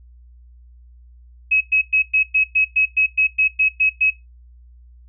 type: tone bursts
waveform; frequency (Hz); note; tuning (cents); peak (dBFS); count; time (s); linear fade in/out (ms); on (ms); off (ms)
sine; 2559; D#7; +48; -13; 13; 1.51-4.104; 10; 98; 110
effects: noise-tail reverb RT60 0.2 s tail -19 dB re dry + added 60 Hz sine -43 dBFS peak until 5.08 s